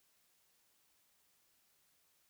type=silence; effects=white hiss -74 dBFS RMS until 2.29 s